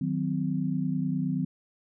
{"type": "chord", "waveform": "sine", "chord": "C diminished", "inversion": "first", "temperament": "equal with one note detuned", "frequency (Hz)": [155.56, 185, 256.2], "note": ["Eb3", "Gb3", "C4"], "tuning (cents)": [0, 0, -36], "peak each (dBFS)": -30, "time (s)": [0.01, 1.45], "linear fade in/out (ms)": 5, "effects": []}